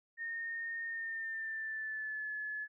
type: tone with pitch glide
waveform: sine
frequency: 1837 to 1714 Hz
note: A#6 to A6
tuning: -26 to -46 cents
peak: -37 dBFS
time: 0.17-2.68 s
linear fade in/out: 50 ms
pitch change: -120 cents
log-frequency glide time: 0.86-2.33 s
effects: none